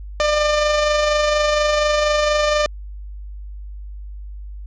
sawtooth tone with amplitude modulation, 599 Hz, D5, 34 cents sharp, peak -10 dBFS, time 0.2-2.66 s, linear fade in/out 0 ms, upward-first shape sine, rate 24.2 Hz, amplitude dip 30%, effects added 50 Hz sine -30 dBFS peak until 4.66 s + resampled to 16000 Hz

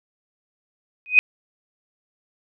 sine tone with exponential growth, 2500 Hz, D#7, 8 cents sharp, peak -5 dBFS, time 1.06-1.19 s, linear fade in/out 0 ms, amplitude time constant 28 ms, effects none

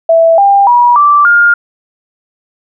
sine tone with pitch steps, 659.3 / 797.7 / 965.3 / 1168 / 1413.2 Hz, E5 / G5 / B5 / D6 / F6, 0 / +30 / -40 / -10 / +20 cents, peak -3 dBFS, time 0.09-1.54 s, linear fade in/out 5 ms, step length 290 ms, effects none

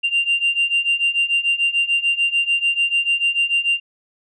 sine beating tone pair, 2778 / 2784.8 Hz, F7 / F7, -10 / -6 cents, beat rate 6.8 Hz, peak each -19 / -17 dBFS, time 0.03-3.8 s, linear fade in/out 20 ms, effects tanh soft clip ceiling -11 dBFS

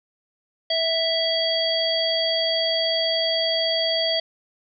harmonic tone with a mistuned harmonic, 659.3 Hz, E5, in tune, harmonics 1 / 3 / 5 / 7, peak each -24 / -32 / -24 / -25 dBFS, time 0.7-4.2 s, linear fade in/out 5 ms, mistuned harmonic 1, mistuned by -15 cents, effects none

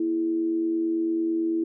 sine tone with amplitude modulation, 329.6 Hz, E4, in tune, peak -20 dBFS, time 0-1.64 s, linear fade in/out 5 ms, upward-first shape sine, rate 89 Hz, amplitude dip 45%, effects none

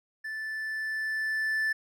triangle tone with level ramp, 1756 Hz, A6, 4 cents flat, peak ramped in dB -32 to -23 dBFS, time 0.24-1.73 s, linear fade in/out 10 ms, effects none

